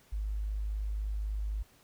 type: tone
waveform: sine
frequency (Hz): 51.91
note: G#1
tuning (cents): 0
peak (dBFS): -31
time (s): 0.12-1.63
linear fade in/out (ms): 10
effects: pink hiss -63 dBFS RMS until 1.83 s